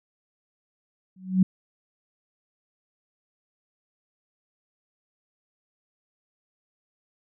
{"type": "tone with exponential growth", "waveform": "sine", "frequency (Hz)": 186.9, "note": "F#3", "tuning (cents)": 18, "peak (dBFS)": -12, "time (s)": [1.16, 1.43], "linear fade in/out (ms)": 5, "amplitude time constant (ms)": 58, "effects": []}